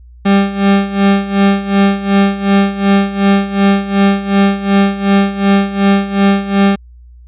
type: tone with tremolo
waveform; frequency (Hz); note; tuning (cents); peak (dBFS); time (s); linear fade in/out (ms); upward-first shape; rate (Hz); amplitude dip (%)
40% pulse; 197.9; G3; +17; -5; 0.25-6.76; 10; sine; 2.7; 80
effects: added 60 Hz sine -35 dBFS peak until 7.27 s + resampled to 8000 Hz